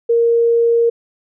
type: tone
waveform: sine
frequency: 466.2 Hz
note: A#4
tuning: in tune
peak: -10 dBFS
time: 0.09-0.9 s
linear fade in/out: 10 ms
effects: none